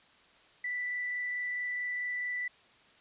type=tone with frequency modulation; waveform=sine; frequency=1975.5 Hz; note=B6; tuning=in tune; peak=-32 dBFS; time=0.64-2.48 s; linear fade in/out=5 ms; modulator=24.6 Hz; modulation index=0.58; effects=white hiss -61 dBFS RMS until 3 s + resampled to 8000 Hz